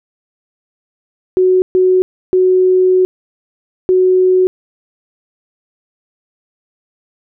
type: tone bursts at uneven times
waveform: sine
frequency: 370 Hz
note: F#4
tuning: in tune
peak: -7 dBFS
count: 4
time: 1.37-1.62 / 1.75-2.02 / 2.33-3.05 / 3.89-4.47 s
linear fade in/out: 0 ms
effects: none